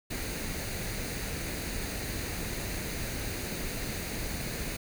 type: noise with comb filter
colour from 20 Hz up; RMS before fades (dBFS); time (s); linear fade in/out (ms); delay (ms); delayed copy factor
pink; -35; 0.1-4.77; 10; 0.46; +0.5
effects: none